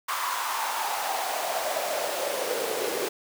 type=noise with high-pass filter sweep; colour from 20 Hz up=pink; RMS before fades=-29 dBFS; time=0.08-3.09 s; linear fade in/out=10 ms; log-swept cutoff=1100 to 410 Hz; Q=5; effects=none